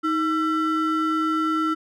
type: ring-modulated tone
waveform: triangle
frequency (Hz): 830.6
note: G#5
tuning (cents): 0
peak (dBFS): -15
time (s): 0.03-1.75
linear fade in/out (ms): 20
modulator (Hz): 515
effects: none